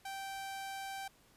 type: tone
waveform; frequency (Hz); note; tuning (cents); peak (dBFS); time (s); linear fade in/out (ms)
sawtooth; 780; G5; -9; -37; 0.05-1.08; 5
effects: pink hiss -66 dBFS RMS until 1.36 s + resampled to 32000 Hz